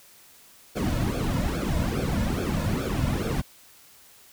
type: noise with flanger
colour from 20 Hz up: brown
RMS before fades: -26 dBFS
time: 0.75-3.42 s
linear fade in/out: 20 ms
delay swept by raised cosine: 1 to 2.6 ms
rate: 2.4 Hz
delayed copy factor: -0.95
effects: white hiss -53 dBFS RMS until 4.32 s